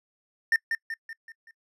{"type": "tone with echo", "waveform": "triangle", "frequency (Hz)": 1809, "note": "A6", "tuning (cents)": 48, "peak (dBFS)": -17, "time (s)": [0.52, 0.56], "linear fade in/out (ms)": 2, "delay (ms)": 190, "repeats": 5, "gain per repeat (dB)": -6, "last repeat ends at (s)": 1.51, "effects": ["noise-tail reverb RT60 0.1 s tail -25 dB re dry", "resampled to 32000 Hz"]}